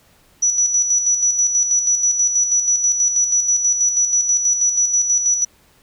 sine tone with tremolo, 5900 Hz, F#8, 6 cents flat, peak -12 dBFS, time 0.42-5.45 s, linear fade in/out 10 ms, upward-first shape square, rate 6.2 Hz, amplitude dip 50%, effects pink hiss -54 dBFS RMS until 5.82 s

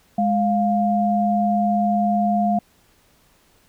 sine tone pair together, 207.7 / 702.1 Hz, G#3 / F5, 0 / +9 cents, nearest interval octave + major sixth, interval 2109 cents, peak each -19 dBFS, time 0.18-2.59 s, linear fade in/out 5 ms, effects pink hiss -58 dBFS RMS until 3.68 s

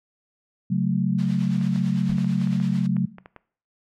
sine chord, F# minor, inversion second, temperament equal, 138.59 / 185 / 220 Hz, C#3 / F#3 / A3, 0 / 0 / 0 cents, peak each -25 / -21 / -27 dBFS, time 0.7-3.06 s, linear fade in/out 10 ms
white noise with tremolo, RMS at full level -38 dBFS, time 1.18-2.87 s, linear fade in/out 10 ms, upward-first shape sine, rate 9 Hz, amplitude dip 50%
clicks, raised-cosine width 0.5 ms, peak -26 dBFS, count 12, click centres 1.613 / 1.76 / 2.183 / 2.245 / 2.415 / 2.473 / 2.529 / 2.601 / 2.967 / 3.184 / 3.259 / 3.363 s
brown noise with exponential decay, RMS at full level -32 dBFS, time 2.09-2.26 s, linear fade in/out 1 ms, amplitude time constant 35 ms
effects noise-tail reverb RT60 0.5 s tail -20 dB re dry + low-pass 4000 Hz 12 dB/octave

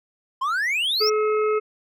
triangle exponential sweep, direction up, 1018 to 5740 Hz, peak -19 dBFS, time 0.41-1.1 s, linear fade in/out 10 ms
harmonic tone, 428.4 Hz, A4, 46 cents flat, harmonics 1 / 3 / 5 / 6, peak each -19 / -26 / -36 / -38 dBFS, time 1-1.6 s, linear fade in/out 20 ms
effects none

